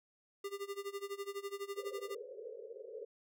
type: tone with tremolo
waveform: square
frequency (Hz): 400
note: G4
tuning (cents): +35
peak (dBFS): -38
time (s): 0.44-2.15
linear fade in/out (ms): 5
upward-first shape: sine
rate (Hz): 12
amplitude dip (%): 90
type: band-pass noise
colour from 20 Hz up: pink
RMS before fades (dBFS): -48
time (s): 1.76-3.05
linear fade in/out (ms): 10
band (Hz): 410 to 530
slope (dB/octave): 96
effects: none